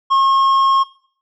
sine tone with tanh clipping, 1081 Hz, C#6, 44 cents flat, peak -12 dBFS, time 0.1-0.84 s, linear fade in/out 20 ms, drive 7 dB, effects noise-tail reverb RT60 0.5 s tail -18 dB re dry

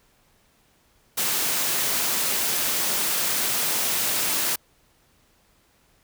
white high-pass noise, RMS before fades -24 dBFS, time 1.17-4.56 s, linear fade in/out 10 ms, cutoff 130 Hz, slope 12 dB/octave, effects pink hiss -62 dBFS RMS until 6.03 s

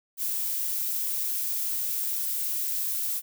violet noise, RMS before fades -29 dBFS, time 0.17-3.22 s, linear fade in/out 50 ms, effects none

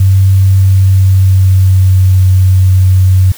sine tone with pitch glide, 96 to 93.48 Hz, G2 to F#2, -36 to +18 cents, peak -3 dBFS, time 0-3.32 s, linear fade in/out 5 ms, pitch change -46 cents, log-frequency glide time 0.52-2.2 s, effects white hiss -32 dBFS RMS until 3.37 s

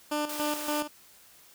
15% pulse tone with tremolo, 298.1 Hz, D4, 26 cents sharp, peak -21 dBFS, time 0.11-0.88 s, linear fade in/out 10 ms, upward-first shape square, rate 3.5 Hz, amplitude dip 65%
white high-pass noise, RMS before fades -38 dBFS, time 0.29-0.81 s, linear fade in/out 5 ms, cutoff 270 Hz, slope 96 dB/octave
effects white hiss -56 dBFS RMS until 1.54 s

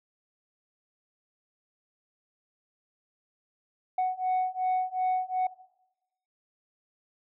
sine beating tone pair, 740 / 742.7 Hz, F#5 / F#5, 0 / +6 cents, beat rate 2.7 Hz, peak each -27 dBFS, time 3.98-5.47 s, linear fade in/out 5 ms, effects noise-tail reverb RT60 0.9 s tail -19 dB re dry + tanh soft clip ceiling -22 dBFS

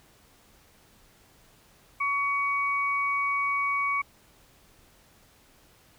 sine tone pair together, 1125 / 2250 Hz, C#6 / C#7, +25 / +25 cents, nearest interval octave, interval 1200 cents, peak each -27 dBFS, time 2-4.02 s, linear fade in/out 10 ms, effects pink hiss -59 dBFS RMS until 5.98 s

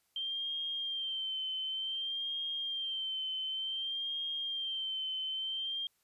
sine tone with vibrato, 3148 Hz, G7, 7 cents sharp, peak -34 dBFS, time 0.16-5.87 s, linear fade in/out 2 ms, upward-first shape sine, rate 0.55 Hz, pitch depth 46 cents each way, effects white hiss -75 dBFS RMS until 6.03 s + resampled to 32000 Hz

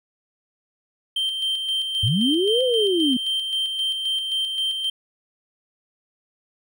triangle tone with tremolo, 3136 Hz, G7, in tune, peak -19 dBFS, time 1.16-4.9 s, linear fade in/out 5 ms, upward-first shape square, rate 3.8 Hz, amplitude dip 40%
sine linear two-way sweep, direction up then down, 90.8 to 523.3 to 237.3 Hz, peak -18 dBFS, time 2.03-3.17 s, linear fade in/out 5 ms, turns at 2.63 s
effects none

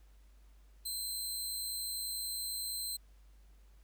15% pulse tone, 4107 Hz, C8, 33 cents flat, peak -30 dBFS, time 0.85-2.97 s, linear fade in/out 10 ms, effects added 50 Hz sine -57 dBFS peak until 3.83 s + pink hiss -72 dBFS RMS until 3.83 s

